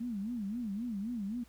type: tone with vibrato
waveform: sine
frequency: 219.1 Hz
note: A3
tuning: 7 cents flat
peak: -34 dBFS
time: 0-1.44 s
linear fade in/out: 10 ms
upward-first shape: sine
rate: 3.8 Hz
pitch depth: 210 cents each way
effects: added 60 Hz sine -60 dBFS peak until 1.48 s + pink hiss -64 dBFS RMS until 1.48 s